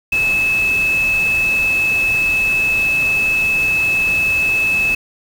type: tone in noise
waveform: sine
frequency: 2600 Hz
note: E7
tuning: 24 cents flat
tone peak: -13 dBFS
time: 0.12-4.95 s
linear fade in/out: 5 ms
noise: pink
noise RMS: -29 dBFS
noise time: 0.12-4.95 s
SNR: +13 dB
effects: none